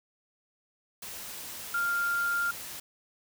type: tone in noise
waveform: sine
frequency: 1396.9 Hz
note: F6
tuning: in tune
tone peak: -26 dBFS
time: 1.74-2.51 s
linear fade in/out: 5 ms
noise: white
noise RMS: -41 dBFS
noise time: 1.02-2.8 s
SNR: +12 dB
effects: none

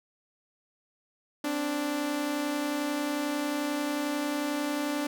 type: tone pair together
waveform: sawtooth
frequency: 261.6 / 292.8 Hz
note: C4 / D4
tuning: 0 / -5 cents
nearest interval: major second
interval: 195 cents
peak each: -32 / -25 dBFS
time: 1.44-5.07 s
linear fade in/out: 5 ms
effects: none

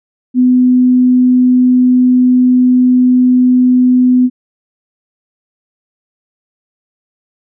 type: tone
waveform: sine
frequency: 251.3 Hz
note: B3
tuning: 30 cents sharp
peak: -5 dBFS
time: 0.34-4.3 s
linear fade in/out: 50 ms
effects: none

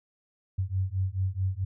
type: beating tone pair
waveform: sine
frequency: 92.5 / 97.1 Hz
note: F#2 / G2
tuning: 0 / -16 cents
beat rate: 4.6 Hz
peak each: -29 dBFS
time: 0.58-1.65 s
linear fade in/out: 10 ms
effects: none

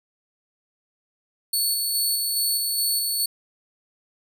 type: tone with tremolo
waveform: 15% pulse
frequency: 4435 Hz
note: C#8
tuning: in tune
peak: -14 dBFS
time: 1.53-3.26 s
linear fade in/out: 5 ms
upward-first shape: square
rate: 2.4 Hz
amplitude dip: 25%
effects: none

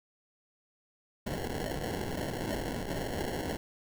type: noise with sample-and-hold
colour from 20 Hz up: violet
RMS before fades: -35 dBFS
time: 1.26-3.57 s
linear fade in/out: 10 ms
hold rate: 1225 Hz
effects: none

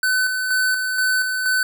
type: tone with tremolo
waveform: square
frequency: 1512 Hz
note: F#6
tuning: 37 cents sharp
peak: -17 dBFS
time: 0.03-1.63 s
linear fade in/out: 2 ms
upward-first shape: square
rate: 2.1 Hz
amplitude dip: 40%
effects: none

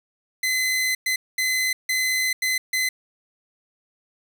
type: tone bursts at uneven times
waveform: sawtooth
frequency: 2037 Hz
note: C7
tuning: 47 cents flat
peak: -17 dBFS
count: 6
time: 0.43-0.95 / 1.06-1.16 / 1.38-1.73 / 1.89-2.33 / 2.42-2.58 / 2.73-2.89 s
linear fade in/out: 5 ms
effects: none

